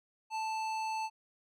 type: tone with hard clipping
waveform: sine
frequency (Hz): 880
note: A5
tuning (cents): 0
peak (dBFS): -35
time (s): 0.3-1.1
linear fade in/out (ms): 50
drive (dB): 14
effects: none